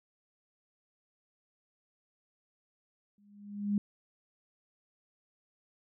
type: tone with exponential growth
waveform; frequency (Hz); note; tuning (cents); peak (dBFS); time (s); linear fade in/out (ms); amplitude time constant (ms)
sine; 204.2; G#3; -29; -24; 3.18-3.78; 2; 130
effects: none